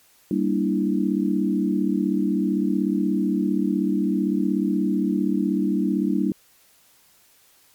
sine chord, E half-diminished seventh, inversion first, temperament equal, 196 / 233.1 / 293.7 / 329.6 Hz, G3 / Bb3 / D4 / E4, 0 / 0 / 0 / 0 cents, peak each -23 / -26 / -24 / -26 dBFS, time 0.31-6.32 s, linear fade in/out 2 ms, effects white hiss -57 dBFS RMS until 7.74 s + MP3 96 kbps

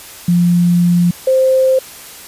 sine tone pair in turn, 174.61 / 523.2 Hz, F3 / C5, 0 / 0 cents, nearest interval octave + perfect fifth, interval 1900 cents, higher second, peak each -8 dBFS, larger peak neither, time 0.28-1.11 / 1.27-1.79 s, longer first, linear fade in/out 5 ms, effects white hiss -34 dBFS RMS until 2.27 s + resampled to 32000 Hz

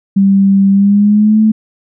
sine tone with pitch glide, 196 to 217.5 Hz, G3 to A3, 0 to -20 cents, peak -5 dBFS, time 0.16-1.52 s, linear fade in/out 10 ms, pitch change +180 cents, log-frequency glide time 0.71-1.41 s, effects none

